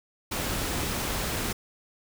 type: noise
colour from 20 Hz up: pink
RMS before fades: -30 dBFS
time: 0.31-1.53 s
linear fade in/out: 10 ms
type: click train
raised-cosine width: 2 ms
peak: -23 dBFS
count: 6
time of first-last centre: 0.4-1.487 s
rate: 4.6 Hz
effects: none